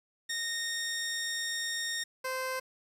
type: tone pair in turn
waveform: 15% pulse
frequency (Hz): 1848 / 518.6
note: A#6 / C5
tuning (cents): -16 / -15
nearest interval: octave + minor seventh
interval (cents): 2199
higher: first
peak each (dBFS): -26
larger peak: neither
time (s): 0.29-2.04 / 2.24-2.6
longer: first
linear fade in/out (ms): 10
effects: resampled to 32000 Hz + 9-bit

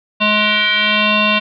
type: tone with frequency modulation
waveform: sine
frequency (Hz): 211.5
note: G#3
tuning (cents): +32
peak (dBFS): -11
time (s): 0.2-1.4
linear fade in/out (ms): 20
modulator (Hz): 422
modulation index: 7.9
effects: none

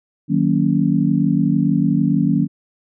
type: chord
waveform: sine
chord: D# minor seventh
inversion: none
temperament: just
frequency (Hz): 155.56 / 186.68 / 233.3 / 280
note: D#3 / F#3 / A#3 / C#4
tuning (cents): 0 / +16 / +2 / +18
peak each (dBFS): -19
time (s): 0.28-2.48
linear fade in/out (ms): 50
effects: none

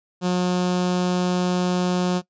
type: tone with notch filter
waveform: sawtooth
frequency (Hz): 180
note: F#3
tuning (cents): -47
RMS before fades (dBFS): -21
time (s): 0.21-2.22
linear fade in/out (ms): 50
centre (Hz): 2000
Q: 1.6
effects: noise-tail reverb RT60 0.1 s tail -21 dB re dry + resampled to 16000 Hz

